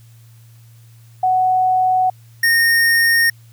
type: tone pair in turn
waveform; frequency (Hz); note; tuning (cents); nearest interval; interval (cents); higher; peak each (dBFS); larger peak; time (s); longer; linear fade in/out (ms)
sine / square; 743 / 1844.3; F#5 / A#6; +7 / -19; octave + major third; 1574; second; -12; neither; 1.23-2.1 / 2.43-3.3; neither; 5
effects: added 115 Hz sine -42 dBFS peak until 3.52 s + white hiss -55 dBFS RMS until 3.52 s